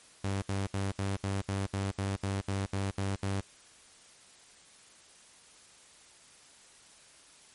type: tone bursts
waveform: sawtooth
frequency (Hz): 98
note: G2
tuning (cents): 0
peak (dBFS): -26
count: 13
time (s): 0.24-3.408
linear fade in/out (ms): 5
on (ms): 180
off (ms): 69
effects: white hiss -57 dBFS RMS until 7.54 s + MP3 48 kbps